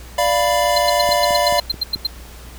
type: chord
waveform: square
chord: B diminished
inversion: first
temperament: equal with one note detuned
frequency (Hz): 587.3 / 693.6 / 987.8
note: D5 / F5 / B5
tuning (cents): 0 / -12 / 0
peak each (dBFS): -19 / -19 / -21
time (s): 0.18-1.6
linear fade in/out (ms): 5
type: tone bursts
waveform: triangle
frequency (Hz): 4146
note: C8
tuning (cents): -17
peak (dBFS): -14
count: 12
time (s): 0.76-2.069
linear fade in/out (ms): 5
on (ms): 22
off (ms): 95
type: click train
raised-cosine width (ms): 3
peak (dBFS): -19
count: 5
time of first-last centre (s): 1.09-1.96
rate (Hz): 4.6
effects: added 60 Hz sine -36 dBFS peak until 2.58 s + pink hiss -41 dBFS RMS until 2.58 s